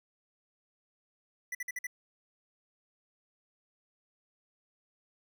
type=tone bursts; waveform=square; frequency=1975.5 Hz; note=B6; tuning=in tune; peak=-35 dBFS; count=5; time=1.52-1.869 s; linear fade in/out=5 ms; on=29 ms; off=51 ms; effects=none

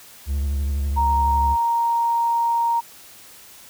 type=tone with vibrato; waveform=triangle; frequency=70.4 Hz; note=C#2; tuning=27 cents sharp; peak=-18 dBFS; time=0.26-1.57 s; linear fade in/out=50 ms; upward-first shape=sine; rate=12 Hz; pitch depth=60 cents each way
type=tone; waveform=sine; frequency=932.3 Hz; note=A#5; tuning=in tune; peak=-17 dBFS; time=0.96-2.81 s; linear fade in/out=20 ms
effects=white hiss -45 dBFS RMS until 3.69 s

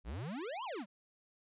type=exponential two-way sweep; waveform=square; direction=up then down; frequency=48.39 to 1112 to 176.9 Hz; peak=-40 dBFS; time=0.04-0.86 s; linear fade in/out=50 ms; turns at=0.64 s; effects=resampled to 8000 Hz

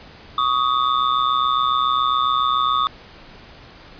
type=ring-modulated tone; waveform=square; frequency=1187 Hz; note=D6; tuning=18 cents sharp; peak=-14 dBFS; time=0.38-2.87 s; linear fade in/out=0 ms; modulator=63.6 Hz; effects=pink hiss -43 dBFS RMS until 3.99 s + resampled to 11025 Hz

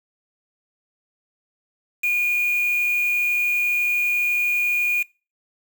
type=tone with quantisation; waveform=sine; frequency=2438 Hz; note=D#7; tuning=36 cents flat; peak=-18 dBFS; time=2.03-5.03 s; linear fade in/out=10 ms; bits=5; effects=noise-tail reverb RT60 0.3 s tail -22 dB re dry

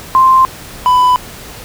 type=tone pair in turn; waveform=sine / triangle; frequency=1046.5 / 997.9 Hz; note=C6 / B5; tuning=0 / +18 cents; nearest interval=minor second; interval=82 cents; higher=first; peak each=-4 dBFS; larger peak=neither; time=0.15-0.45 / 0.86-1.16 s; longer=neither; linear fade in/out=0 ms; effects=pink hiss -31 dBFS RMS until 1.64 s

